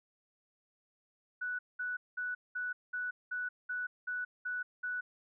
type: tone bursts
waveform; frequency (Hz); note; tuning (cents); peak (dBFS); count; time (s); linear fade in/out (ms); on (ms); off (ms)
sine; 1480; F#6; 0; -34; 10; 1.41-5.01; 10; 180; 200
effects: none